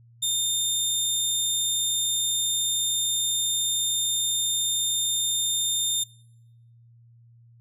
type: tone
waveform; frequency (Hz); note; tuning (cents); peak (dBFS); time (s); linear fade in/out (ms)
20% pulse; 3627; A#7; -48; -17; 0.22-6.04; 10
effects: noise-tail reverb RT60 0.9 s tail -26 dB re dry + added 117 Hz sine -51 dBFS peak until 7.6 s